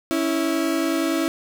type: tone pair together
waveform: 35% pulse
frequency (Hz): 277.2 / 327.7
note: C#4 / E4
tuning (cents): 0 / -10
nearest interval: minor third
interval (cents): 290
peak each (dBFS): -23 / -20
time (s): 0.11-1.28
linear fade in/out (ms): 0
effects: none